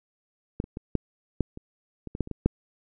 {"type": "clicks", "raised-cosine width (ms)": 3, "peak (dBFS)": [-13, -27, -21, -10, -10, -26, -23, -21, -12, -26, -19, -7], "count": 12, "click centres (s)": [0.601, 0.641, 0.771, 0.953, 1.407, 1.574, 2.073, 2.151, 2.207, 2.274, 2.313, 2.46], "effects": []}